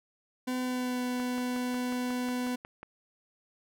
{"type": "tone with pitch glide", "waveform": "40% pulse", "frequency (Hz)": [253.2, 248.7], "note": ["B3", "B3"], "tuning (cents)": [43, 12], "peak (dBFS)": -29, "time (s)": [0.47, 2.56], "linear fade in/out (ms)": 10, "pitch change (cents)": -31, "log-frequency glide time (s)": [0.59, 1.02]}
{"type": "click train", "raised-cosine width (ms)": 0.5, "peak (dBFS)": -28, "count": 10, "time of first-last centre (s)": [1.2, 2.83], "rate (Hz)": 5.52}
{"effects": []}